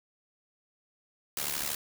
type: noise with amplitude modulation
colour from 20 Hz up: white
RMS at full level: -30 dBFS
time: 1.37-1.75 s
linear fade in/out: 2 ms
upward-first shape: sine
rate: 72.6 Hz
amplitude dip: 75%
effects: none